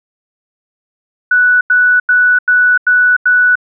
sine tone bursts, 1480 Hz, F#6, in tune, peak -6 dBFS, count 6, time 1.31-3.555 s, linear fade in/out 5 ms, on 300 ms, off 89 ms, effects none

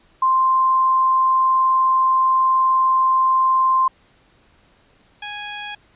sine / 5% pulse tone pair in turn, 1046.5 / 829 Hz, C6 / G#5, 0 / -3 cents, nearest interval major third, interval 403 cents, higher first, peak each -13 dBFS, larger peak neither, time 0.22-3.88 / 5.22-5.75 s, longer first, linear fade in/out 5 ms, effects pink hiss -56 dBFS RMS until 5.95 s + resampled to 8000 Hz

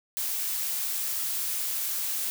blue noise, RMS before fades -30 dBFS, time 0.17-2.3 s, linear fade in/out 0 ms, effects none

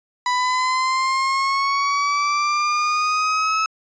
35% pulse exponential sweep, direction up, 987.8 to 1300 Hz, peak -16 dBFS, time 0.26-3.66 s, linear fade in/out 2 ms, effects resampled to 16000 Hz

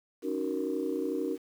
sine chord, D# minor seventh, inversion third, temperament just, 280 / 311.1 / 373.4 / 466.7 Hz, C#4 / D#4 / F#4 / A#4, +18 / 0 / +16 / +2 cents, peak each -34 dBFS, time 0.22-1.38 s, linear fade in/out 50 ms, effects tanh soft clip ceiling -20 dBFS + 9-bit

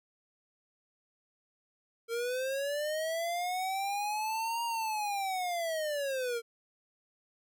square linear two-way sweep, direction up then down, 455.5 to 941 to 455.5 Hz, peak -32 dBFS, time 2.08-6.42 s, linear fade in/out 50 ms, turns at 4.64 s, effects none

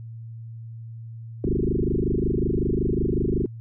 sine tone with frequency modulation, 206.5 Hz, G#3, 10 cents flat, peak -20 dBFS, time 1.44-3.46 s, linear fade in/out 2 ms, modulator 25.4 Hz, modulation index 7.7, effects added 114 Hz sine -35 dBFS peak until 3.6 s

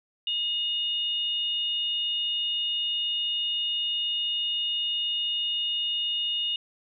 sine tone pair together, 2873 / 3628 Hz, F7 / A#7, +48 / -48 cents, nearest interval major third, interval 404 cents, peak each -26 / -33 dBFS, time 0.27-6.56 s, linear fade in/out 2 ms, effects none

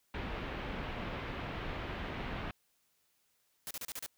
pink low-pass noise, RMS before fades -40 dBFS, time 0.14-2.51 s, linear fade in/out 2 ms, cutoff 3100 Hz, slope 24 dB/octave
white noise bursts, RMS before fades -41 dBFS, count 6, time 3.67-4.062 s, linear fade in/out 0 ms, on 37 ms, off 34 ms
effects white hiss -75 dBFS RMS until 4.17 s

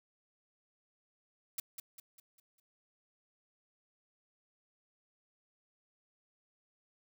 blue noise with echo, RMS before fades -36 dBFS, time 1.58-1.6 s, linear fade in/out 5 ms, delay 200 ms, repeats 5, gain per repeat -7 dB, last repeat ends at 2.6 s, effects none

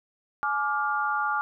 sine chord, D diminished, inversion second, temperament just, 845.8 / 1174.7 / 1409.6 Hz, Ab5 / D6 / F6, +31 / 0 / +16 cents, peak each -29 / -28 / -28 dBFS, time 0.43-1.41 s, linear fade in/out 0 ms, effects none

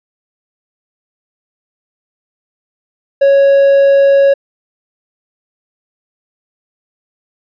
triangle tone, 554 Hz, C#5, 1 cent flat, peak -3 dBFS, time 3.21-4.34 s, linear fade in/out 10 ms, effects resampled to 11025 Hz

